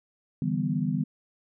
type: chord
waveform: sine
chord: E minor seventh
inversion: third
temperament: equal with one note detuned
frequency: 146.83 / 163.86 / 196 / 246.9 Hz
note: D3 / E3 / G3 / B3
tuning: 0 / -10 / 0 / 0 cents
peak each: -30 dBFS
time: 0.42-1.04 s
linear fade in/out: 2 ms
effects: none